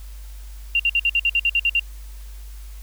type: tone bursts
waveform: sine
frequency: 2773 Hz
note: F7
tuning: 13 cents flat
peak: -15 dBFS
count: 11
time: 0.75-1.796 s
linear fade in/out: 2 ms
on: 46 ms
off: 54 ms
effects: added 50 Hz sine -34 dBFS peak until 2.82 s + white hiss -50 dBFS RMS until 2.82 s